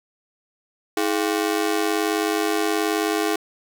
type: ring-modulated tone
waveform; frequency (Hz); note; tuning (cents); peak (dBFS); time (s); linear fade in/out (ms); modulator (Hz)
sawtooth; 371.3; F#4; +6; -13; 0.97-3.36; 2; 49.4
effects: 7-bit